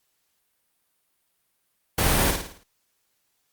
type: noise with echo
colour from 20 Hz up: pink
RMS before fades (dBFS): -21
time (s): 1.98-2.31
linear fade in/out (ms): 5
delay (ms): 54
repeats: 6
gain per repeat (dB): -6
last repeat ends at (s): 2.634
effects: white hiss -72 dBFS RMS until 3.52 s + Opus 48 kbps